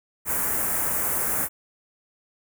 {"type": "band-stop noise", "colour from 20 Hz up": "white", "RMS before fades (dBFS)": -25, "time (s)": [0.25, 1.49], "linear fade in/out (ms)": 50, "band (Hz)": [1900, 8100], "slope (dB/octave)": 24, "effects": []}